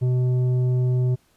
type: tone with tanh clipping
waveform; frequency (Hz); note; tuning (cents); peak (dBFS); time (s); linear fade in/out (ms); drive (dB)
sine; 125.9; B2; +34; -19; 0.01-1.16; 20; 8
effects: pink hiss -62 dBFS RMS until 1.36 s + resampled to 32000 Hz